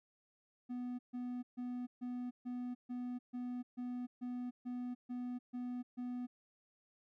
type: tone bursts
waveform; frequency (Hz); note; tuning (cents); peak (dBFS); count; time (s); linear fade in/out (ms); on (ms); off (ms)
triangle; 246.9; B3; 0; -37; 13; 0.69-6.27; 20; 300; 140
effects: none